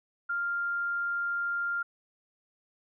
sine tone, 1396.9 Hz, F6, in tune, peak -28 dBFS, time 0.29-1.83 s, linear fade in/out 10 ms, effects none

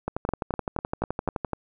two click trains, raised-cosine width 1 ms, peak -13 / -11 dBFS, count 18 / 5, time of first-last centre 0.08-1.533 / 0.29-1.288 s, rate 11.7 / 4.01 Hz, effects none

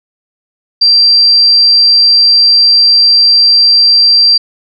sine tone, 4713 Hz, D8, 5 cents sharp, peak -3 dBFS, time 0.81-4.38 s, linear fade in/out 10 ms, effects none

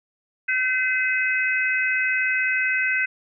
harmonic tone, 511 Hz, C5, 41 cents flat, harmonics 3 / 4 / 5, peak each -23 / -24 / -25 dBFS, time 0.48-3.06 s, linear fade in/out 10 ms, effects none

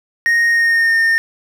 triangle tone with pitch glide, 1862 to 1822.6 Hz, A#6 to A#6, -2 to -39 cents, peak -9 dBFS, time 0.26-1.18 s, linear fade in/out 0 ms, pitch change -37 cents, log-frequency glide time 0.5-0.98 s, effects none

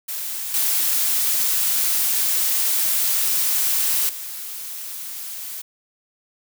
blue noise with level steps, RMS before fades -28 / -20 / -32 dBFS, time 0.08-5.62 s, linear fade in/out 10 ms, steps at 0.54 / 4.09 s, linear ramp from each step 2 ms, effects none

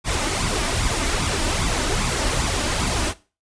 pink noise with flanger, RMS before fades -22 dBFS, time 0.04-3.14 s, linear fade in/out 50 ms, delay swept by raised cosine 0.82 to 3.42 ms, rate 2.5 Hz, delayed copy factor +0.6, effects noise-tail reverb RT60 0.3 s tail -17 dB re dry + resampled to 22050 Hz

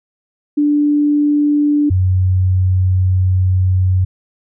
sine tone pair in turn, 293.7 / 92.74 Hz, D4 / F#2, 0 / +5 cents, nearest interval octave + minor sixth, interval 1995 cents, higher first, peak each -10 dBFS, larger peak neither, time 0.57-1.9 / 1.9-4.05 s, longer second, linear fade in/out 10 ms, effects none

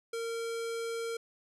square tone with low-pass filter, 460 Hz, A#4, 23 cents flat, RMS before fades -36 dBFS, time 0.13-1.17 s, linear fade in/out 5 ms, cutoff 9400 Hz, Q 1.2, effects none

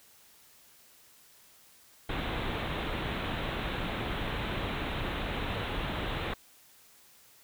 pink low-pass noise, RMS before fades -34 dBFS, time 2.09-6.34 s, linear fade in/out 5 ms, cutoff 3900 Hz, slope 96 dB/octave, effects white hiss -59 dBFS RMS until 7.43 s

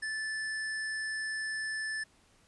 square tone, 1750 Hz, A6, 10 cents flat, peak -34 dBFS, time 0.02-2.04 s, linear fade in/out 10 ms, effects pink hiss -65 dBFS RMS until 2.47 s + resampled to 24000 Hz

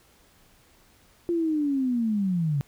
sine linear sweep, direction down, 348.2 to 135.6 Hz, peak -22 dBFS, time 1.29-2.61 s, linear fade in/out 0 ms, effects pink hiss -59 dBFS RMS until 2.67 s

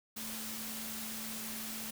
sine tone in noise, 221 Hz, A3, 8 cents sharp, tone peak -46 dBFS, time 0.16-1.91 s, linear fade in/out 10 ms, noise white, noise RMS -42 dBFS, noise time 0.16-1.91 s, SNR -7 dB, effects none

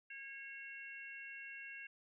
harmonic tone, 546 Hz, C#5, 26 cents flat, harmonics 3 / 4 / 5, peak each -51 / -53 / -51 dBFS, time 0.1-1.87 s, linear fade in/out 5 ms, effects none

